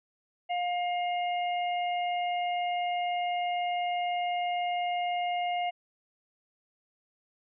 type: harmonic tone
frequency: 709 Hz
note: F5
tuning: 26 cents sharp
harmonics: 1 / 3 / 4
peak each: -28 / -38 / -40 dBFS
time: 0.49-5.71 s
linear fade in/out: 20 ms
effects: none